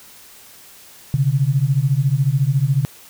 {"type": "beating tone pair", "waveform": "sine", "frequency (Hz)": [130, 144], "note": ["C3", "D3"], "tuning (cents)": [-11, -34], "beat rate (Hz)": 14, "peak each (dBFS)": -17, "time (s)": [1.14, 2.85], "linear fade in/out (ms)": 0, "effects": ["white hiss -44 dBFS RMS until 3.09 s"]}